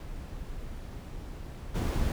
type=noise with level steps; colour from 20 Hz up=brown; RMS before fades=-40 / -27 dBFS; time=0-2.12 s; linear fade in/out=2 ms; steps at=1.74 s; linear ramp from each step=20 ms; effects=none